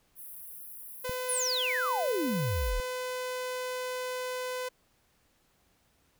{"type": "high-pass noise", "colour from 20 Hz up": "white", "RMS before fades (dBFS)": -45, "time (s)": [0.15, 2.73], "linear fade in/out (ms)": 50, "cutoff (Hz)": 9800, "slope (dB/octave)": 96}
{"type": "tone", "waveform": "sawtooth", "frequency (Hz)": 505, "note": "B4", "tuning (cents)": 39, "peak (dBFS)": -29, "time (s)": [1.04, 4.69], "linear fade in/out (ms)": 10}
{"type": "click", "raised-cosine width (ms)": 5, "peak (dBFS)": -27, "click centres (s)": 1.095}
{"type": "exponential sweep", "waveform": "sine", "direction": "down", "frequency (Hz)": [10940, 34.65], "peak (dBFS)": -28, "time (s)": [1.29, 2.8], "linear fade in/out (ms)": 0}
{"effects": ["pink hiss -69 dBFS RMS until 6.19 s"]}